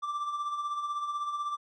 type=tone with tremolo; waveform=triangle; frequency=1174.7 Hz; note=D6; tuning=in tune; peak=-27 dBFS; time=0.02-1.57 s; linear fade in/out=20 ms; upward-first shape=sine; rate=16 Hz; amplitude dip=50%; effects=resampled to 22050 Hz